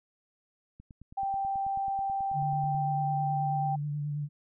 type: click train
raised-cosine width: 5 ms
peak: -36 dBFS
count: 19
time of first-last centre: 0.8-2.748 s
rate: 9.24 Hz
type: tone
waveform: sine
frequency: 784 Hz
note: G5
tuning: in tune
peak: -28 dBFS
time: 1.17-3.76 s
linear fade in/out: 10 ms
type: tone with vibrato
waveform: sine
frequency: 146.83 Hz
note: D3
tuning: in tune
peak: -30 dBFS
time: 2.33-4.29 s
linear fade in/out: 50 ms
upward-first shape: sine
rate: 9.3 Hz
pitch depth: 25 cents each way
effects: none